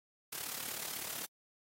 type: noise with amplitude modulation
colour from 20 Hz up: white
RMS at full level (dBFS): -38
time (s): 0.32-1.26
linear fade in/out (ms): 10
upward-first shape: sine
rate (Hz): 36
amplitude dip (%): 75
effects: high-pass 100 Hz 12 dB/octave + AAC 48 kbps